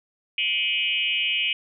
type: tone with frequency modulation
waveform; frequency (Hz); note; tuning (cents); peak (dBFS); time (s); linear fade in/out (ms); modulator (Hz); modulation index
sine; 2703; E7; +43; -21; 0.38-1.53; 2; 183; 2.2
effects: none